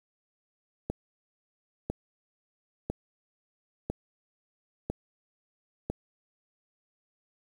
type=click train; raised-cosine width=2 ms; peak=-17 dBFS; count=6; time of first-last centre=0.9-5.9 s; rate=1 Hz; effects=8-bit